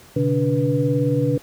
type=tone cluster; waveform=sine; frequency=126.1 / 144.7 / 288.3 / 488.2 Hz; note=B2 / D3 / D4 / B4; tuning=+36 / -25 / -32 / -20 cents; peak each=-22 dBFS; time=0.16-1.38 s; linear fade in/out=5 ms; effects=pink hiss -47 dBFS RMS until 1.42 s + high-pass 60 Hz 12 dB/octave